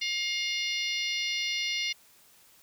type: harmonic tone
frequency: 710 Hz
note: F5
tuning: 28 cents sharp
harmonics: 3 / 4 / 5 / 6 / 7 / 8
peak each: -32 / -34 / -36 / -38 / -39 / -40 dBFS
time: 0.01-1.93 s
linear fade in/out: 10 ms
effects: white hiss -59 dBFS RMS until 2.62 s